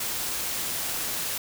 white noise, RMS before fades -30 dBFS, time 0-1.38 s, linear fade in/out 5 ms, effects none

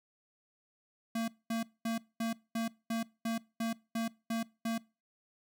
square tone bursts, 227.5 Hz, A#3, 42 cents flat, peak -32 dBFS, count 11, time 1.15-4.78 s, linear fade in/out 5 ms, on 130 ms, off 220 ms, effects noise-tail reverb RT60 0.3 s tail -22 dB re dry

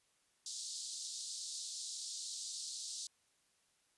pink band-pass noise, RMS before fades -45 dBFS, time 0.46-3.07 s, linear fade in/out 2 ms, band 3900 to 9000 Hz, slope 48 dB/octave, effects white hiss -75 dBFS RMS until 3.97 s + resampled to 24000 Hz

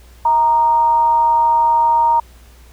sine tone with frequency modulation, 932.3 Hz, A#5, in tune, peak -10 dBFS, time 0.25-2.2 s, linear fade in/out 5 ms, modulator 287 Hz, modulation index 0.22, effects added 60 Hz sine -41 dBFS peak until 2.72 s + pink hiss -49 dBFS RMS until 2.72 s

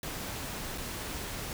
pink noise with dropouts, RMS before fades -38 dBFS, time 0.03-1.53 s, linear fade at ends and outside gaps 1 ms, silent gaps 0.777-0.781 s, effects none

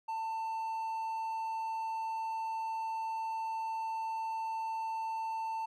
triangle tone, 893 Hz, A5, 25 cents sharp, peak -32 dBFS, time 0.08-5.66 s, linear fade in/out 10 ms, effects none

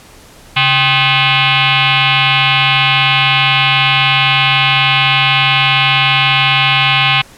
sine tone with frequency modulation, 137.3 Hz, C#3, 16 cents flat, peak -8 dBFS, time 0.56-7.22 s, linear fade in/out 10 ms, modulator 462 Hz, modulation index 7.1, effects pink hiss -40 dBFS RMS until 7.37 s + low-pass 12000 Hz 12 dB/octave

